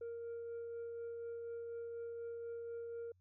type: tone with tremolo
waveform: sine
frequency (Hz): 466.2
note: A#4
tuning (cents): 0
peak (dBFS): -39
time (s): 0.01-3.12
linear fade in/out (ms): 5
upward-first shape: triangle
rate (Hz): 4.1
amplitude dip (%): 30
effects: tanh soft clip ceiling -41 dBFS + added 91 Hz sine -69 dBFS peak until 3.2 s